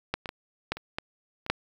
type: clicks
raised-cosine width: 0.3 ms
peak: -11 / -19 / -18 / -11 / -24 / -14 / -24 / -7 dBFS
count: 8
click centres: 0.14 / 0.258 / 0.291 / 0.72 / 0.77 / 0.985 / 1.464 / 1.5 s
effects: 8-bit